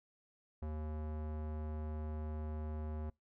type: tone with low-pass filter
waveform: square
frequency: 76.9 Hz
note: D#2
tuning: 20 cents flat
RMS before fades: -41 dBFS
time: 0.62-3.1 s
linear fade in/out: 5 ms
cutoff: 950 Hz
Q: 0.81
effects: noise-tail reverb RT60 0.2 s tail -26 dB re dry